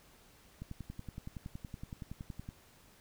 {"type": "click train", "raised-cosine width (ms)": 5, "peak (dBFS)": -30, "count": 21, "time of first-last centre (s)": [0.62, 2.489], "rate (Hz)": 10.7, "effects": ["pink hiss -62 dBFS RMS until 3 s"]}